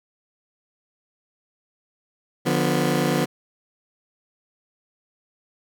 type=chord; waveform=20% pulse; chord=B diminished; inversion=first; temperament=just; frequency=148.16 / 177.8 / 246.9 Hz; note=D3 / F3 / B3; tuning=+16 / +31 / 0 cents; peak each=-19 dBFS; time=2.45-3.26 s; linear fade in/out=20 ms; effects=none